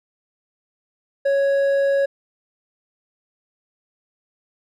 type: tone with hard clipping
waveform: sine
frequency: 554.4 Hz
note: C#5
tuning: in tune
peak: -17 dBFS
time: 1.25-2.06 s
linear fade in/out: 10 ms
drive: 5 dB
effects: none